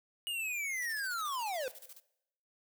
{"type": "linear sweep", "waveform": "square", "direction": "down", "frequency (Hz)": [2900, 486.3], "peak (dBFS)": -35, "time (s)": [0.27, 1.68], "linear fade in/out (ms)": 0}
{"type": "noise with tremolo", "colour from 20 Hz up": "blue", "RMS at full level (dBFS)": -50, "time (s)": [0.75, 2.01], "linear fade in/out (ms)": 50, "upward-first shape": "square", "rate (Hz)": 14, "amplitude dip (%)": 80}
{"effects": ["noise-tail reverb RT60 0.8 s tail -19 dB re dry"]}